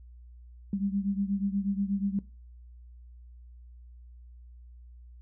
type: beating tone pair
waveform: sine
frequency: 196 / 204.3 Hz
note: G3 / G#3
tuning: 0 / -28 cents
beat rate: 8.3 Hz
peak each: -29 / -32 dBFS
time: 0.73-2.19 s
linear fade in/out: 2 ms
effects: noise-tail reverb RT60 0.3 s tail -20 dB re dry + added 60 Hz sine -47 dBFS peak until 5.21 s